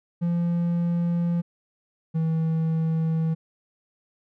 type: tone pair in turn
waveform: triangle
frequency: 171.7 / 161.5 Hz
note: F3 / E3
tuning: -29 / -35 cents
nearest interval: minor second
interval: 106 cents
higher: first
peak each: -19 dBFS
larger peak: neither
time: 0.21-1.42 / 2.14-3.35 s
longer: neither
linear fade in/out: 20 ms
effects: none